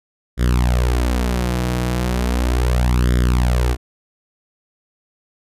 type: tone with flanger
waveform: sawtooth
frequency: 61.2 Hz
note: B1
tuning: 15 cents flat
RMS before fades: -17 dBFS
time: 0.37-3.77 s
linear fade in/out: 50 ms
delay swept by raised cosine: 0.57 to 6.27 ms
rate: 0.36 Hz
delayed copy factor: +0.8
effects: resampled to 32000 Hz